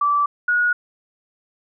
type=tone pair in turn; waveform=sine; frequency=1161 / 1451.8 Hz; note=D6 / F#6; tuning=-20 / -33 cents; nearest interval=major third; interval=387 cents; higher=second; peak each=-15 / -15 dBFS; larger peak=neither; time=0.01-0.26 / 0.48-0.73 s; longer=neither; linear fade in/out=5 ms; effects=none